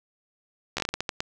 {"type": "slowing click train", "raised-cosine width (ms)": 0.2, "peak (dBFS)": -10, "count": 10, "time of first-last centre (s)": [0.77, 1.205], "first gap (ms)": 13, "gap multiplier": 1.31, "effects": []}